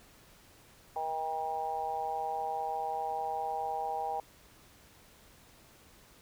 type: harmonic tone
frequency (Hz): 159.1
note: D#3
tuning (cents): +39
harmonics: 3 / 4 / 5 / 6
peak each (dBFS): -42 / -42 / -33 / -42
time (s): 0.96-4.2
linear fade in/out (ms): 2
effects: pink hiss -59 dBFS RMS until 6.21 s